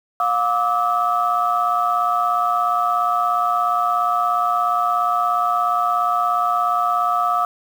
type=tone cluster; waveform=sine; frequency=711 / 1170 / 1287 Hz; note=F5 / D6 / E6; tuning=+31 / -7 / -42 cents; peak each=-20 dBFS; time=0.2-7.45 s; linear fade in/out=2 ms; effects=tanh soft clip ceiling -7 dBFS + 7-bit